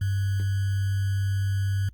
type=tone with sample-and-hold; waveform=sine; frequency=98 Hz; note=G2; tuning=in tune; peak=-22 dBFS; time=0.01-1.89 s; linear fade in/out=5 ms; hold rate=1575 Hz; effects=added 60 Hz sine -47 dBFS peak until 1.93 s + Opus 32 kbps